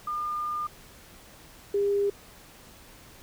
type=tone pair in turn; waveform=sine; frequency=1208 / 403.1 Hz; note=D6 / G4; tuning=+48 / +48 cents; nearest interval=octave + perfect fifth; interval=1900 cents; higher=first; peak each=-28 / -22 dBFS; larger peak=second; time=0.07-0.67 / 1.74-2.1 s; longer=first; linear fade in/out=5 ms; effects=pink hiss -51 dBFS RMS until 3.22 s